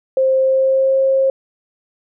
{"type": "tone with pitch glide", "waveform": "sine", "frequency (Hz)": [527, 535.3], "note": ["C5", "C5"], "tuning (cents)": [12, 39], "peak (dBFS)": -11, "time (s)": [0.17, 1.3], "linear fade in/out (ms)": 2, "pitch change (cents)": 27, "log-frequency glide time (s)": [0.39, 0.99], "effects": []}